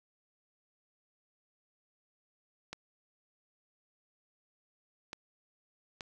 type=clicks; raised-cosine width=0.2 ms; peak=-23 dBFS; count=3; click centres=2.73 / 5.131 / 6.008 s; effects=none